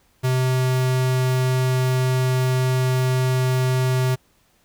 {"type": "tone", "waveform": "square", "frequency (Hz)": 128.7, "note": "C3", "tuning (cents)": -28, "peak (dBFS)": -18, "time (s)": [0.23, 4.16], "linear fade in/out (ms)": 20, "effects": ["pink hiss -61 dBFS RMS until 4.64 s"]}